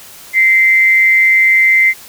sine tone with amplitude modulation, 2079 Hz, C7, 12 cents flat, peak -4 dBFS, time 0.33-1.94 s, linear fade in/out 50 ms, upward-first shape sine, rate 194 Hz, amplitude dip 45%, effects white hiss -36 dBFS RMS until 2.08 s

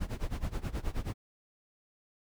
brown noise with tremolo, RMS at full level -31 dBFS, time 0-1.14 s, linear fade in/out 20 ms, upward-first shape sine, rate 9.4 Hz, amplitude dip 90%, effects none

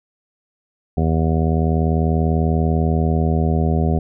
harmonic tone, 80.2 Hz, E2, 47 cents flat, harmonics 1 / 2 / 3 / 4 / 5 / 6 / 7 / 8 / 9, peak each -18 / -19 / -23 / -32 / -26 / -32 / -32 / -33 / -28 dBFS, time 0.97-3.99 s, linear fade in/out 5 ms, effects none

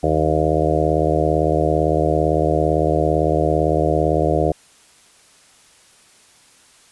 harmonic tone, 77.78 Hz, D#2, in tune, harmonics 1 / 2 / 4 / 5 / 6 / 7 / 8 / 9, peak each -23 / -23 / -23 / -23 / -23 / -23 / -23 / -23 dBFS, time 0.03-4.52 s, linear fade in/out 5 ms, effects white hiss -51 dBFS RMS until 6.91 s + resampled to 24000 Hz

